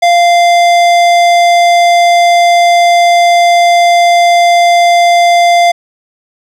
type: tone with tanh clipping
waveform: sine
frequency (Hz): 694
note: F5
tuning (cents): -11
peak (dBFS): -6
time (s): 0.02-5.72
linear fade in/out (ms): 10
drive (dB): 18
effects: none